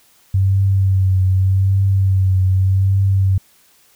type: tone with vibrato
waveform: sine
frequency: 95.6 Hz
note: G2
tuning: 43 cents flat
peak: -11 dBFS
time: 0.34-3.38 s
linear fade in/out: 5 ms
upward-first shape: triangle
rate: 0.84 Hz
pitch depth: 40 cents each way
effects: white hiss -53 dBFS RMS until 3.95 s